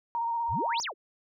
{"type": "tone with vibrato", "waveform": "sine", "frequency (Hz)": 931, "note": "A#5", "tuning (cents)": -2, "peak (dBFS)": -27, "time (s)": [0.15, 0.8], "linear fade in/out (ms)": 0, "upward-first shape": "square", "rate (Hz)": 16, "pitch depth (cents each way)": 18}
{"type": "exponential two-way sweep", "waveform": "sine", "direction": "up then down", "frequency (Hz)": [54.8, 7040, 312.4], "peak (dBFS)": -31, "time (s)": [0.48, 0.94], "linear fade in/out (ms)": 50, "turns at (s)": 0.82}
{"effects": []}